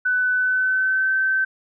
sine tone with pitch glide, 1499 to 1543.8 Hz, F#6 to G6, +22 to -27 cents, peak -17 dBFS, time 0.05-1.45 s, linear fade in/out 10 ms, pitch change +51 cents, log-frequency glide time 0.32-1.14 s, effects none

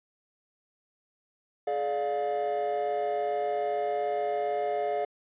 triangle chord, D diminished, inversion second, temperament just, 422.9 / 587.3 / 704.8 Hz, Ab4 / D5 / F5, +31 / 0 / +16 cents, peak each -29 / -29 / -27 dBFS, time 1.67-5.05 s, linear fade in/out 5 ms, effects tanh soft clip ceiling -20 dBFS + resampled to 8000 Hz

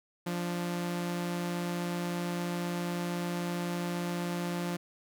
sawtooth tone pair together, 174.61 / 293.8 Hz, F3 / D4, 0 / +1 cents, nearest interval major sixth, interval 901 cents, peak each -28 / -37 dBFS, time 0.26-4.77 s, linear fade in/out 10 ms, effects none

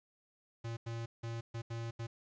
square tone bursts at uneven times, 115.6 Hz, A#2, 14 cents flat, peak -39 dBFS, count 6, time 0.64-0.77 / 0.86-1.06 / 1.23-1.41 / 1.54-1.62 / 1.7-1.91 / 1.99-2.07 s, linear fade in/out 10 ms, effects resampled to 16000 Hz + 11-bit

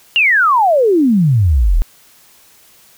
sine exponential sweep, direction down, 2895 to 34.65 Hz, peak -8 dBFS, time 0.16-1.82 s, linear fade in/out 0 ms, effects white hiss -47 dBFS RMS until 2.97 s

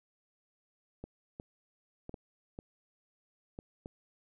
clicks, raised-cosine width 2 ms, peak -29 dBFS, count 7, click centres 1.04 / 1.399 / 2.094 / 2.142 / 2.589 / 3.589 / 3.859 s, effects none

